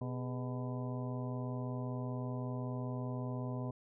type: harmonic tone with a mistuned harmonic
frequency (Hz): 125.2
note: B2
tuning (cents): +24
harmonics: 1 / 2 / 3 / 4 / 5 / 6 / 7 / 8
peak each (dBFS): -38 / -42 / -48 / -50 / -48 / -55 / -56 / -51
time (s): 0.01-3.71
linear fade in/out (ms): 5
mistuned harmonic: 3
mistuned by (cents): +130
effects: none